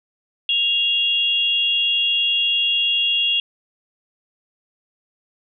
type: tone pair together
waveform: sine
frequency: 2794 / 3323 Hz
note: F7 / G#7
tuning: 0 / 0 cents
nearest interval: minor third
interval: 300 cents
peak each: -19 dBFS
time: 0.49-3.4 s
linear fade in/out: 2 ms
effects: none